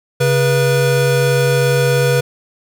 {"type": "tone pair together", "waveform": "square", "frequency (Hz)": [136.49, 486.4], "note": ["C#3", "B4"], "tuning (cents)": [-26, -26], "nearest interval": "octave + minor seventh", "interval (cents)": 2200, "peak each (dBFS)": -15, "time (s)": [0.2, 2.21], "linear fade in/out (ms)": 10, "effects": []}